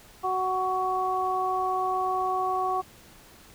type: harmonic tone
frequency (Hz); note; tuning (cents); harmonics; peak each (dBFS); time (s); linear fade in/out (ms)
372.6; F#4; +12; 1 / 2 / 3; -32 / -27 / -28; 0.23-2.82; 20
effects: pink hiss -52 dBFS RMS until 3.54 s